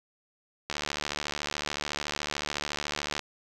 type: click train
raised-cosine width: 0.2 ms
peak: -13 dBFS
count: 185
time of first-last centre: 0.7-3.193 s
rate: 73.8 Hz
effects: none